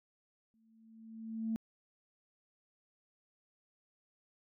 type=tone with exponential growth; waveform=sine; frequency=223.4 Hz; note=A3; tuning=27 cents sharp; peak=-30 dBFS; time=0.54-1.56 s; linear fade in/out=0 ms; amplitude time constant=220 ms; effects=tanh soft clip ceiling -26 dBFS